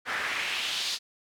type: noise with band-pass filter sweep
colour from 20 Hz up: pink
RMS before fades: -31 dBFS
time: 0.05-0.99 s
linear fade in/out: 50 ms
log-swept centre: 1500 to 4600 Hz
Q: 2.2
effects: none